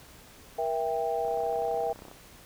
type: chord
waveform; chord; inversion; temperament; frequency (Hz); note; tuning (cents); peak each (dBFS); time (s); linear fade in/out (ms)
sine; E diminished; second; just; 474.7 / 659.3 / 791.1; Bb4 / E5 / G5; +31 / 0 / +16; -31; 0.58-1.93; 10
type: click train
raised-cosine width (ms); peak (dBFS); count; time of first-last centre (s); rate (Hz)
1; -32; 29; 1.25-2.114; 32.4
effects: pink hiss -52 dBFS RMS until 2.45 s